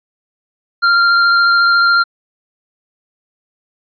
square tone with vibrato, 1389 Hz, F6, 10 cents flat, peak -9 dBFS, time 0.82-2.04 s, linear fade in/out 20 ms, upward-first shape triangle, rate 14 Hz, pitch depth 12 cents each way, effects resampled to 11025 Hz

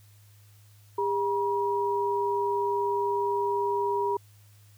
sine tone pair together, 403.4 / 959.5 Hz, G4 / A#5, +50 / +50 cents, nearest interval octave + minor third, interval 1500 cents, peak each -27 dBFS, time 0.98-4.17 s, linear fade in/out 5 ms, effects added 103 Hz sine -53 dBFS peak until 4.77 s + white hiss -62 dBFS RMS until 4.77 s

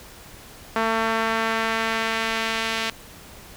sawtooth tone with band-pass filter sweep, 224.4 Hz, A3, 34 cents sharp, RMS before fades -24 dBFS, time 0.76-2.9 s, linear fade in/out 2 ms, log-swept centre 1200 to 3000 Hz, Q 0.99, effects pink hiss -44 dBFS RMS until 3.56 s

